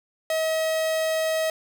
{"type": "tone", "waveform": "45% pulse", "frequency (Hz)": 638, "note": "D#5", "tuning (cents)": 43, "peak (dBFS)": -22, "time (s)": [0.3, 1.5], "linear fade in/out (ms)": 2, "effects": []}